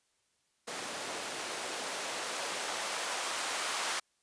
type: noise with band-pass filter sweep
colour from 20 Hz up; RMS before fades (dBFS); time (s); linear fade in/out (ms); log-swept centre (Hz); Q
blue; -37; 0.67-4; 10; 370 to 820; 0.85
effects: white hiss -75 dBFS RMS until 4.22 s + resampled to 22050 Hz